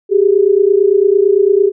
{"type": "tone pair together", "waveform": "sine", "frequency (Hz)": [384.5, 413.4], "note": ["G4", "G#4"], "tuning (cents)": [-33, -8], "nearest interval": "minor second", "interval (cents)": 125, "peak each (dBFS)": -10, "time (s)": [0.09, 1.72], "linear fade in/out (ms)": 50, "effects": []}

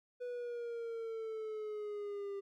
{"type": "exponential sweep", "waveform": "triangle", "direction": "down", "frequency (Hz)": [493.9, 395.8], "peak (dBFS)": -37, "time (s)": [0.2, 2.41], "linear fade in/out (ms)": 20, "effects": []}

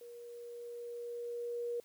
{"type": "tone with level ramp", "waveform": "sine", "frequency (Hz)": 476.2, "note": "A#4", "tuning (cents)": 37, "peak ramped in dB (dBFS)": [-48, -34], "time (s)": [0.01, 1.8], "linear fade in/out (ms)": 2, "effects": ["white hiss -66 dBFS RMS until 1.84 s", "high-pass 60 Hz 12 dB/octave"]}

